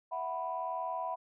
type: chord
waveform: sine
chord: E suspended second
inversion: none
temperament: equal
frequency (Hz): 659.3 / 740 / 987.8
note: E5 / F#5 / B5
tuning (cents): 0 / 0 / 0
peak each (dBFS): -39 / -38 / -36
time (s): 0.11-1.16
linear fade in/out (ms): 20
effects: tanh soft clip ceiling -24 dBFS